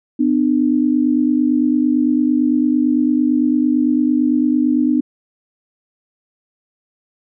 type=tone pair together; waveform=sine; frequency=251.1 / 300 Hz; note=B3 / D4; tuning=+29 / +37 cents; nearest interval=minor third; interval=308 cents; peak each=-15 dBFS; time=0.19-5.01 s; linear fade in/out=10 ms; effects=none